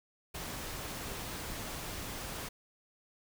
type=noise; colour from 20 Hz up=pink; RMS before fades=-41 dBFS; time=0.34-2.49 s; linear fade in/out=10 ms; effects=none